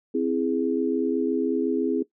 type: chord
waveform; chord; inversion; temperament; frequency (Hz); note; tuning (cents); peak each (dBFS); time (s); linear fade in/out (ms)
sine; C augmented; none; equal; 261.6 / 329.6 / 415.3; C4 / E4 / G#4; 0 / 0 / 0; -25 / -26 / -26; 0.14-2.03; 10
effects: noise-tail reverb RT60 0.1 s tail -17 dB re dry